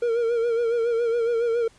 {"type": "tone with vibrato", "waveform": "triangle", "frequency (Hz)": 466.2, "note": "A#4", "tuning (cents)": 0, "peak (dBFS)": -18, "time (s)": [0.02, 1.68], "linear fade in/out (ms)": 5, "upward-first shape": "sine", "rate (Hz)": 7.2, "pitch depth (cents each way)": 54, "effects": ["pink hiss -56 dBFS RMS until 1.78 s", "resampled to 22050 Hz"]}